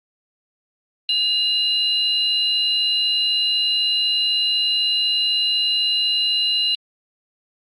sine tone pair together, 2838 / 4014 Hz, F7 / B7, +27 / +27 cents, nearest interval tritone, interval 600 cents, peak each -19 dBFS, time 1.09-6.75 s, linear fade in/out 2 ms, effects tanh soft clip ceiling -9 dBFS + Opus 32 kbps

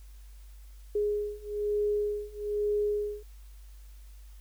sine beating tone pair, 415.3 / 416.4 Hz, G#4 / G#4, 0 / +5 cents, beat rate 1.1 Hz, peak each -31 / -30 dBFS, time 0.95-3.23 s, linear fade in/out 5 ms, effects added 50 Hz sine -46 dBFS peak until 4.4 s + white hiss -63 dBFS RMS until 4.4 s

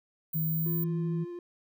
sine tone, 15200 Hz, A#9, 33 cents sharp, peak -31 dBFS, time 0.33-0.84 s, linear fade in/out 5 ms
sine tone with pitch glide, 159.6 to 164.09 Hz, D#3 to E3, +44 to -8 cents, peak -28 dBFS, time 0.34-1.25 s, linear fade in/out 20 ms, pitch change +48 cents, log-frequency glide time 0.44-0.8 s
triangle tone with vibrato, 349.2 Hz, F4, in tune, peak -35 dBFS, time 0.66-1.39 s, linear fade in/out 2 ms, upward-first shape triangle, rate 13 Hz, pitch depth 14 cents each way
effects none

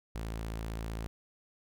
sawtooth tone, 55.4 Hz, A1, 13 cents sharp, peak -32 dBFS, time 0.15-1.07 s, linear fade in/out 0 ms, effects none

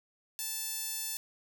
sawtooth tone with high-pass filter, 880 Hz, A5, in tune, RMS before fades -37 dBFS, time 0.39-1.17 s, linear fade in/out 0 ms, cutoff 6400 Hz, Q 0.63, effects none

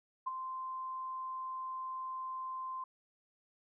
sine tone with ADSR envelope, 1041 Hz, C6, 9 cents flat, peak -31 dBFS, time 0.26-2.84 s, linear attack 14 ms, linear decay 21 ms, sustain -7 dB, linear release 4 ms, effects none

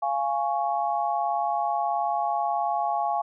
sine chord, Db major, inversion first, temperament just, 693 / 831.5 / 1108.7 Hz, F5 / Ab5 / Db6, -14 / +2 / 0 cents, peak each -27 / -26 / -31 dBFS, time 0.02-3.22 s, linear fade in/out 10 ms, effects none

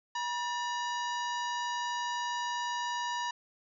harmonic tone with a mistuned harmonic, 964 Hz, B5, 42 cents flat, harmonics 1 / 2 / 3 / 4 / 5 / 6 / 7, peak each -33 / -39 / -43 / -45 / -47 / -49 / -50 dBFS, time 0.15-3.31 s, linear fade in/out 5 ms, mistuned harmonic 2, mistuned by -130 cents, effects none

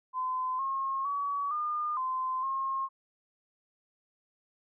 sine tone with pitch steps, 1024 / 1079 / 1134 / 1212 / 1034 / 1074 Hz, C6 / C#6 / C#6 / D#6 / C6 / C6, -38 / -47 / +39 / -46 / -21 / +45 cents, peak -29 dBFS, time 0.13-2.89 s, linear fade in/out 50 ms, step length 460 ms, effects none

